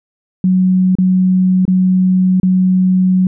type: tone with dropouts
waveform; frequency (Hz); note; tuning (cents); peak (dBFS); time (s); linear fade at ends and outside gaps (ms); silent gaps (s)
sine; 185.2; F#3; +2; -8; 0.44-3.27; 2; 0.953-0.985 / 1.653-1.679 / 2.4-2.431
effects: none